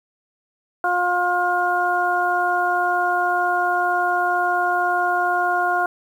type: harmonic tone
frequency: 355.6 Hz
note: F4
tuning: 31 cents sharp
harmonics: 1 / 2 / 3 / 4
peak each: -28 / -20 / -25 / -22 dBFS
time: 0.84-5.86 s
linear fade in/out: 2 ms
effects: 8-bit